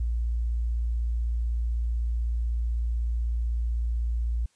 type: tone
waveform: sine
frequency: 58 Hz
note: A#1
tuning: 8 cents flat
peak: -24 dBFS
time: 0-4.46 s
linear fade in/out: 5 ms
effects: white hiss -67 dBFS RMS until 4.55 s + resampled to 22050 Hz